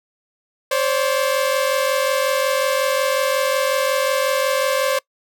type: tone pair together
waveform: sawtooth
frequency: 528 / 573.5 Hz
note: C5 / D5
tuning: +16 / -41 cents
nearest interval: minor second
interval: 143 cents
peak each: -15 / -17 dBFS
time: 0.71-4.99 s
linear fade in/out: 5 ms
effects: noise-tail reverb RT60 0.1 s tail -24 dB re dry